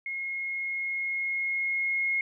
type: tone with level ramp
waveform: sine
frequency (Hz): 2157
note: C#7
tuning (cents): -48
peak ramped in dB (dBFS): -31 to -24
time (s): 0.06-2.21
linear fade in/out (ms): 2
effects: none